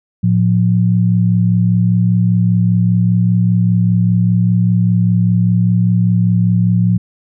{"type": "tone pair together", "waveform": "sine", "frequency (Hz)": [112.4, 177.45], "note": ["A2", "F3"], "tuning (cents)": [37, 28], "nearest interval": "minor sixth", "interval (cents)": 791, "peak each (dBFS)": -12, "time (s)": [0.23, 6.98], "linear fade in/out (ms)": 10, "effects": []}